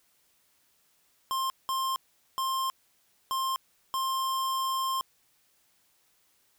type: tone bursts at uneven times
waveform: square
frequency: 1057 Hz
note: C6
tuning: 17 cents sharp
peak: -28 dBFS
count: 5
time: 1.31-1.5 / 1.69-1.96 / 2.38-2.7 / 3.31-3.56 / 3.94-5.01 s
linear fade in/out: 0 ms
effects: white hiss -68 dBFS RMS until 6.58 s